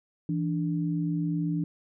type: tone pair together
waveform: sine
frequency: 165.5 / 293.5 Hz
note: E3 / D4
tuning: +7 / -1 cents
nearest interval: minor seventh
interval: 992 cents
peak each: -27 / -30 dBFS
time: 0.29-1.64 s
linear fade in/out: 2 ms
effects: none